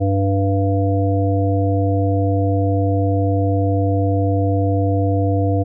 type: harmonic tone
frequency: 98 Hz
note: G2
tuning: in tune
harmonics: 1 / 3 / 5 / 7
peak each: -16 / -21 / -23 / -24 dBFS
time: 0-5.64 s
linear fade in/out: 20 ms
effects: none